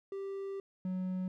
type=tone pair in turn; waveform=triangle; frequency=392 / 185 Hz; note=G4 / F#3; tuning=0 / 0 cents; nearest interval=octave + minor second; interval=1300 cents; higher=first; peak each=-35 / -31 dBFS; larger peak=second; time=0.12-0.6 / 0.85-1.28 s; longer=first; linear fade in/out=2 ms; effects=none